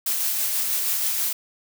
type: noise with tremolo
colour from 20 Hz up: blue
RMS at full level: -23 dBFS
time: 0.06-1.33 s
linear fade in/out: 5 ms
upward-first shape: sine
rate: 6.2 Hz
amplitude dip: 25%
effects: none